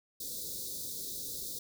white band-stop noise, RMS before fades -40 dBFS, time 0.2-1.59 s, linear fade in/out 5 ms, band 550 to 3600 Hz, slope 96 dB/octave, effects none

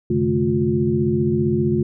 sine tone cluster, 91.6 / 134.1 / 149.4 / 216.6 / 356.2 Hz, F#2 / C3 / D3 / A3 / F4, -17 / +43 / +30 / -27 / +34 cents, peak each -28 / -24 / -24 / -21 / -20 dBFS, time 0.1-1.83 s, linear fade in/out 5 ms, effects none

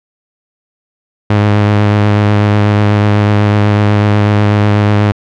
sawtooth tone with vibrato, 103.83 Hz, G#2, in tune, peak -3 dBFS, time 1.3-5.12 s, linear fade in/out 5 ms, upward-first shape sine, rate 8.1 Hz, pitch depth 17 cents each way, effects low-pass 3000 Hz 12 dB/octave

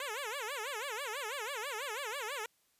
10% pulse tone with vibrato, 494.6 Hz, B4, 3 cents sharp, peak -29 dBFS, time 0-2.46 s, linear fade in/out 2 ms, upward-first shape sine, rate 6.1 Hz, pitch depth 280 cents each way, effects white hiss -73 dBFS RMS until 2.79 s + resampled to 32000 Hz

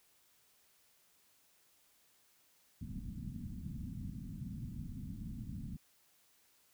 white low-pass noise, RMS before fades -44 dBFS, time 2.81-5.77 s, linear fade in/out 5 ms, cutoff 240 Hz, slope 48 dB/octave, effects white hiss -70 dBFS RMS until 6.73 s

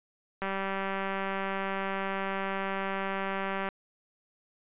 click train, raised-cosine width 0.5 ms, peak -18 dBFS, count 635, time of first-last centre 0.42-3.688 s, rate 194 Hz, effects resampled to 8000 Hz

